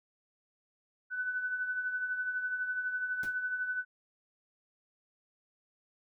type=tone with tremolo; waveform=sine; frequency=1498 Hz; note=F#6; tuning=21 cents sharp; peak=-29 dBFS; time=1.1-3.85 s; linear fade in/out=50 ms; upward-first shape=triangle; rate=12 Hz; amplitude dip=60%
type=noise with exponential decay; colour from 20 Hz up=pink; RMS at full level=-42 dBFS; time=3.23-3.35 s; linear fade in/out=2 ms; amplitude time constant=26 ms
effects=none

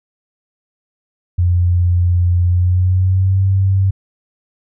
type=tone with pitch glide; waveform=sine; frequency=88.3 to 96.29 Hz; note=F2 to G2; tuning=+20 to -30 cents; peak=-10 dBFS; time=1.38-3.91 s; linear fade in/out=10 ms; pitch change=+150 cents; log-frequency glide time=2.45-3.42 s; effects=none

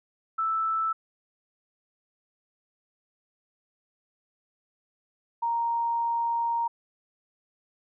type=tone pair in turn; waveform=sine; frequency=1318.5 / 932.3 Hz; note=E6 / A#5; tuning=0 / 0 cents; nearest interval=tritone; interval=600 cents; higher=first; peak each=-24 / -24 dBFS; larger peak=neither; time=0.38-0.93 / 5.42-6.68 s; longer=second; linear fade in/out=10 ms; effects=none

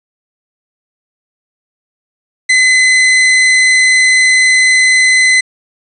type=tone; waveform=40% pulse; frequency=2031 Hz; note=B6; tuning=48 cents sharp; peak=-5 dBFS; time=2.49-5.41 s; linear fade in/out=10 ms; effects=resampled to 22050 Hz + 7-bit

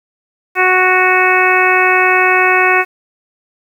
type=harmonic tone; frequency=369.2 Hz; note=F#4; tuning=4 cents flat; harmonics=1 / 2 / 3 / 4 / 5 / 6 / 7; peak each=-16 / -16 / -16 / -16 / -16 / -16 / -16 dBFS; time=0.55-2.85 s; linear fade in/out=50 ms; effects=7-bit

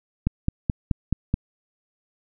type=click train; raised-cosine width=5 ms; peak=-8 dBFS; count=6; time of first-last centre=0.27-1.341 s; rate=4.67 Hz; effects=none

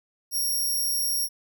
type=tone; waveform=5% pulse; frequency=5588 Hz; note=F8; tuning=in tune; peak=-18 dBFS; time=0.31-1.29 s; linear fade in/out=50 ms; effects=none

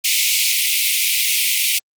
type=high-pass noise; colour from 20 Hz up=pink; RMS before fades=-17 dBFS; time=0.04-1.79 s; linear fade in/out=10 ms; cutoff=2100 Hz; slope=96 dB/octave; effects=Opus 48 kbps

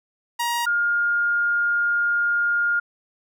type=tone pair in turn; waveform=sawtooth / sine; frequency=947 / 1415 Hz; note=A#5 / F6; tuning=+27 / +22 cents; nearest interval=perfect fifth; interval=695 cents; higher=second; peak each=-18 dBFS; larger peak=neither; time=0.39-0.66 / 0.66-2.8 s; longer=second; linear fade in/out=10 ms; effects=none

